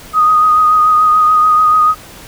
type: tone with vibrato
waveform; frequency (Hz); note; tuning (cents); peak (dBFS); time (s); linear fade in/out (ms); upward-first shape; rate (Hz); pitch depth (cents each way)
sine; 1244.5; D#6; 0; -6; 0.13-1.95; 50; sine; 6.9; 22
effects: pink hiss -35 dBFS RMS until 2.27 s